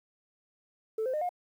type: tone with pitch steps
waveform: sine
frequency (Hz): 440 / 517.2 / 608 / 714.8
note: A4 / C5 / D#5 / F5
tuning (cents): 0 / -20 / -40 / +40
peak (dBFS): -27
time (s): 0.98-1.292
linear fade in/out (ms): 5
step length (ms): 78
effects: tanh soft clip ceiling -25 dBFS + 10-bit